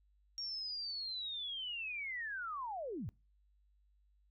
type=linear sweep; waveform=sine; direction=down; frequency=5600 to 75.2 Hz; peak=-39 dBFS; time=0.38-3.09 s; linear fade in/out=0 ms; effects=noise-tail reverb RT60 0.3 s tail -22 dB re dry + added 50 Hz sine -68 dBFS peak until 4.3 s